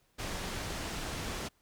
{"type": "low-pass noise", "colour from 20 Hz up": "pink", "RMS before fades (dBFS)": -38, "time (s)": [0.18, 1.49], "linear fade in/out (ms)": 20, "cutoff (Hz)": 8100, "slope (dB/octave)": 12, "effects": ["pink hiss -71 dBFS RMS until 1.61 s"]}